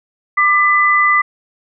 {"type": "tone pair together", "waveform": "sine", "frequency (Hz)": [1189.2, 2000], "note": ["D6", "B6"], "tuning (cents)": [21, 21], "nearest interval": "major sixth", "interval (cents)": 900, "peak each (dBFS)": -12, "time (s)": [0.37, 1.22], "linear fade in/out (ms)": 10, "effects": []}